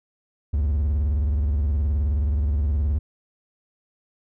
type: tone with vibrato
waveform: triangle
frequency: 72.2 Hz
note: D2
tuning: 29 cents flat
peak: -17 dBFS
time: 0.53-2.99 s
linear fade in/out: 10 ms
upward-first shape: sine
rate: 19 Hz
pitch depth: 210 cents each way
effects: none